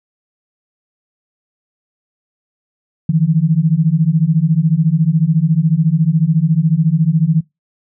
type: beating tone pair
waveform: sine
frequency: 153 / 167 Hz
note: D#3 / E3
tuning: -29 / +23 cents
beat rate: 14 Hz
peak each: -13 dBFS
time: 3.09-7.41 s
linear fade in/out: 5 ms
effects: noise-tail reverb RT60 0.2 s tail -23 dB re dry